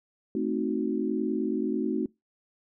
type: chord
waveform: sine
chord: A diminished seventh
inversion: none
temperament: equal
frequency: 220 / 261.6 / 311.1 / 370 Hz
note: A3 / C4 / Eb4 / Gb4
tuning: 0 / 0 / 0 / 0 cents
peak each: -31 dBFS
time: 0.35-2.06 s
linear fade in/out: 2 ms
effects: noise-tail reverb RT60 0.2 s tail -24 dB re dry